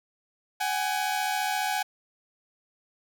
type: tone pair together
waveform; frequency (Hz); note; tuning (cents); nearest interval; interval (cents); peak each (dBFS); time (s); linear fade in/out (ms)
sawtooth; 756 / 830.6; F#5 / G#5; +37 / 0; major second; 163; -25; 0.6-1.83; 10
effects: none